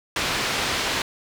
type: low-pass noise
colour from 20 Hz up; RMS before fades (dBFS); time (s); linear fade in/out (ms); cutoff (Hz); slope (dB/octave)
white; -25; 0.16-1.02; 2; 3800; 12
effects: none